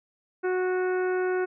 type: harmonic tone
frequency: 367.8 Hz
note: F#4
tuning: 10 cents flat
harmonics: 1 / 2 / 3 / 4 / 5 / 6 / 7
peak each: -24 / -35 / -40 / -34 / -44 / -47 / -50 dBFS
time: 0.43-1.46 s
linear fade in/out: 20 ms
effects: none